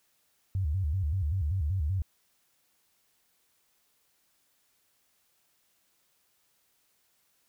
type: tone with vibrato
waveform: sine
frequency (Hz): 84.2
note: E2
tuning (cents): +37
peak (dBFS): -26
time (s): 0.55-2.02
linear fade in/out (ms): 0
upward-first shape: square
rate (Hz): 5.2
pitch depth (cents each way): 220
effects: white hiss -71 dBFS RMS until 7.48 s